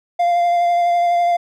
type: tone with vibrato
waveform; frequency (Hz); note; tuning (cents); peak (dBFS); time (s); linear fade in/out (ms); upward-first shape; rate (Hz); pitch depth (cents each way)
triangle; 696; F5; -6; -11; 0.19-1.37; 10; triangle; 12; 18
effects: none